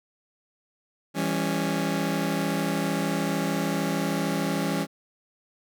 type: chord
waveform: sawtooth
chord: C# diminished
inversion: first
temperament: just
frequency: 166.31 / 199.57 / 277.2 Hz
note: E3 / G3 / C#4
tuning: +16 / +31 / 0 cents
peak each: -25 dBFS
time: 1.14-4.87 s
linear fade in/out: 50 ms
effects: none